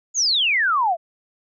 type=exponential sweep; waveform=sine; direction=down; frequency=7010 to 638 Hz; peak=-16 dBFS; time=0.14-0.97 s; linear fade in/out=50 ms; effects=none